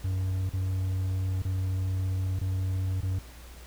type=tone with dropouts; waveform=triangle; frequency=93.9 Hz; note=F#2; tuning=26 cents sharp; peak=-24 dBFS; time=0.04-3.19 s; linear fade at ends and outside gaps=5 ms; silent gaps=0.494-0.534 / 1.422-1.449 / 2.391-2.412 / 3.007-3.029 s; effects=added 60 Hz sine -45 dBFS peak until 3.66 s + pink hiss -51 dBFS RMS until 3.66 s